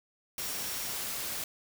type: tone in noise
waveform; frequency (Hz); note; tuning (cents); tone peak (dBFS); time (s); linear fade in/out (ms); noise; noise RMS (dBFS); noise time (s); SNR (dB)
sine; 5588; F8; 0; -45; 0.38-0.92; 2; white; -36; 0.38-1.44; -12
effects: none